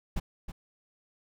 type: noise with echo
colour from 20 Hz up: brown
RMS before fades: -27 dBFS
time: 0.16-0.2 s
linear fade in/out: 10 ms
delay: 320 ms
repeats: 1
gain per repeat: -9 dB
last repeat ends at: 0.52 s
effects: none